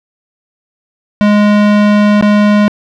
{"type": "tone with dropouts", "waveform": "square", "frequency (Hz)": 207.7, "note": "G#3", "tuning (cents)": 0, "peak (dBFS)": -6, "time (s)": [1.21, 2.68], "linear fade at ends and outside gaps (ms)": 0, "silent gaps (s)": [2.211, 2.225], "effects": ["low-pass 3000 Hz 12 dB/octave", "7-bit"]}